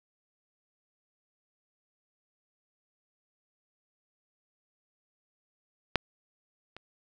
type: clicks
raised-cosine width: 0.3 ms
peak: -7 / -28 dBFS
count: 2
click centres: 5.957 / 6.766 s
effects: none